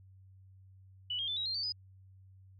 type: tone with pitch steps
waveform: sine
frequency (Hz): 2960 / 3228 / 3520 / 3839 / 4186 / 4565 / 4978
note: F#7 / G#7 / A7 / B7 / C8 / D8 / D#8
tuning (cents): 0 / -50 / 0 / -50 / 0 / -50 / 0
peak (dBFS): -33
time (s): 1.1-1.723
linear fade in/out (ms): 5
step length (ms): 89
effects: added 95 Hz sine -55 dBFS peak until 2.59 s